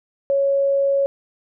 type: tone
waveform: sine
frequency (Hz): 554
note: C#5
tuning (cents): -1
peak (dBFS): -15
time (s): 0.3-1.06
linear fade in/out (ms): 0
effects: none